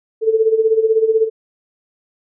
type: tone with tremolo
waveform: sine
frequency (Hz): 443.1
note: A4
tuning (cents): +12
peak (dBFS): -8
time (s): 0.21-1.3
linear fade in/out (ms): 50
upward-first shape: sine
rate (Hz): 16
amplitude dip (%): 75
effects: none